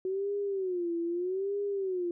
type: tone with vibrato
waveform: sine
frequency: 370 Hz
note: F#4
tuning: in tune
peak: -29 dBFS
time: 0.05-2.11 s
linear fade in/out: 2 ms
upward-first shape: sine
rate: 0.8 Hz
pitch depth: 160 cents each way
effects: none